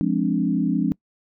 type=chord; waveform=sine; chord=D half-diminished seventh; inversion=first; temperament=equal; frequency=174.61 / 207.7 / 261.6 / 293.7 Hz; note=F3 / Ab3 / C4 / D4; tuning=0 / 0 / 0 / 0 cents; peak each=-24 dBFS; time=0.01-0.92 s; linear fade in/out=0 ms; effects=noise-tail reverb RT60 0.1 s tail -24 dB re dry